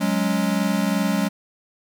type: chord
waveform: square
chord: F# suspended second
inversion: none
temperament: equal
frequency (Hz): 185 / 207.7 / 277.2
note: F#3 / G#3 / C#4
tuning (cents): 0 / 0 / 0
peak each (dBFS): -24 / -23 / -27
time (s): 0-1.29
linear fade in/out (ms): 20
effects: none